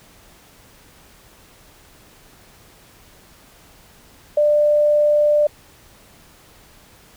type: tone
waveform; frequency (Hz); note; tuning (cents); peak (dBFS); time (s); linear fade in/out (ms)
sine; 594; D5; +20; -12; 4.37-5.47; 5
effects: pink hiss -49 dBFS RMS until 7.16 s